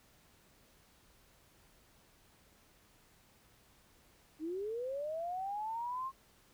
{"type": "linear sweep", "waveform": "sine", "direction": "up", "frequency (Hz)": [298.9, 1079], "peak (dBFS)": -36, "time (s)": [4.39, 6.12], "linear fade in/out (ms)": 50, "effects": ["pink hiss -66 dBFS RMS until 6.53 s"]}